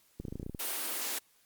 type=clicks; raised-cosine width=3 ms; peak=-26 dBFS; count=10; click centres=0.2 / 0.252 / 0.283 / 0.325 / 0.356 / 0.398 / 0.43 / 0.464 / 0.496 / 0.548 s
type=high-pass noise; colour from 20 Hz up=white; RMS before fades=-35 dBFS; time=0.59-1.19 s; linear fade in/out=10 ms; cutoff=240 Hz; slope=48 dB/octave
effects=white hiss -67 dBFS RMS until 1.45 s + Opus 48 kbps